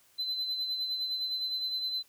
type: tone with tremolo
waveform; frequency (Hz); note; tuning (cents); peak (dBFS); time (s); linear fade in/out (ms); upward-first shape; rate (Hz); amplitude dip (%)
sine; 4045; B7; +41; -27; 0.18-2.03; 20; sine; 9.7; 50
effects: tanh soft clip ceiling -27 dBFS + white hiss -64 dBFS RMS until 2.08 s